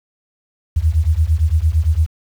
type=beating tone pair; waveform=sine; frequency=75 / 83.8 Hz; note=D2 / E2; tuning=+37 / +29 cents; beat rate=8.8 Hz; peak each=-15 dBFS; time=0.76-2.07 s; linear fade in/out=10 ms; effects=7-bit